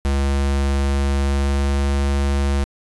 square tone with pitch glide, 69.3 to 69.74 Hz, C#2 to C#2, 0 to +11 cents, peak -17 dBFS, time 0.05-2.64 s, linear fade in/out 0 ms, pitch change +11 cents, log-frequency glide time 1.09-1.85 s, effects resampled to 24000 Hz

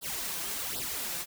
white noise with flanger, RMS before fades -35 dBFS, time 0.01-1.26 s, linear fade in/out 50 ms, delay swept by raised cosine 0.22 to 5.92 ms, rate 1.3 Hz, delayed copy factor +0.85, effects none

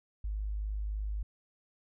sine tone, 51.7 Hz, G#1, 7 cents flat, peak -32 dBFS, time 0.24-1.23 s, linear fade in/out 5 ms, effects none

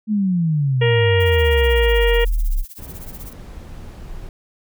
sine exponential sweep, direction down, 220 to 30.66 Hz, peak -15 dBFS, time 0.07-2.65 s, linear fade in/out 50 ms
harmonic tone, 470 Hz, A#4, 14 cents sharp, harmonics 1 / 2 / 3 / 4 / 5 / 6 / 7, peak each -16 / -29 / -33 / -23 / -29 / -26 / -32 dBFS, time 0.81-2.25 s, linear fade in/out 10 ms
violet noise with tremolo, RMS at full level -35 dBFS, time 1.2-3.33 s, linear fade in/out 2 ms, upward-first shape triangle, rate 16 Hz, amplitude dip 95%
brown noise, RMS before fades -34 dBFS, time 2.78-4.29 s, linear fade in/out 2 ms
effects none

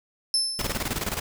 35% pulse tone with exponential decay, 5274 Hz, E8, in tune, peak -16 dBFS, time 0.34-1.03 s, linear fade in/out 1 ms, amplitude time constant 150 ms
pink noise with tremolo, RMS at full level -27 dBFS, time 0.59-1.2 s, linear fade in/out 2 ms, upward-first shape square, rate 19 Hz, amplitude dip 70%
effects none

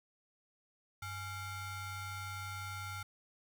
35% pulse ring-modulated tone, 738 Hz, F#5, 5 cents flat, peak -36 dBFS, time 1.02-3.03 s, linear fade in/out 5 ms, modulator 641 Hz, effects none

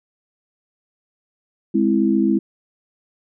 sine chord, Ab augmented, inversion none, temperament equal, 207.7 / 261.6 / 329.6 Hz, Ab3 / C4 / E4, 0 / 0 / 0 cents, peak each -18 / -20 / -18 dBFS, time 1.74-2.39 s, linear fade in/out 10 ms, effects none

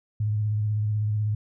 sine tone with vibrato, 106.1 Hz, G#2, 38 cents sharp, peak -22 dBFS, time 0.2-1.35 s, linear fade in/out 5 ms, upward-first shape sine, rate 16 Hz, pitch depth 32 cents each way, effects none

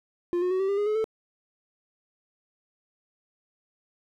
triangle tone with pitch steps, 350 / 361.7 / 373.8 / 386.3 / 399.3 / 412.6 / 426.4 / 440.7 Hz, F4 / F#4 / F#4 / G4 / G4 / G#4 / G#4 / A4, +4 / -39 / +18 / -25 / +32 / -11 / +46 / +3 cents, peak -21 dBFS, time 0.33-1.042 s, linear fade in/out 0 ms, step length 89 ms, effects none

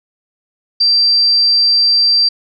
sine tone, 4700 Hz, D8, 1 cent sharp, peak -8 dBFS, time 0.8-2.29 s, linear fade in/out 10 ms, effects none

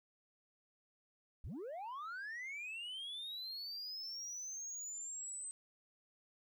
sine linear sweep, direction up, 38.69 to 8240 Hz, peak -40 dBFS, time 1.44-5.51 s, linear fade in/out 0 ms, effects tanh soft clip ceiling -42 dBFS + 13-bit

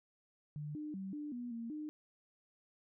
sine tone with pitch steps, 148.9 / 302 / 192.3 / 296.5 / 242.8 / 231 / 303.5 Hz, D3 / D4 / G3 / D4 / B3 / A#3 / D#4, +24 / +48 / -33 / +17 / -29 / -16 / -43 cents, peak -40 dBFS, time 0.56-1.89 s, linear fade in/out 0 ms, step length 190 ms, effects none

